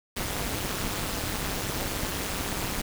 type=noise with amplitude modulation; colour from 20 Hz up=pink; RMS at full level=-27 dBFS; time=0.16-2.82 s; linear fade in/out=10 ms; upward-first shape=sine; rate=205 Hz; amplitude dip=90%; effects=none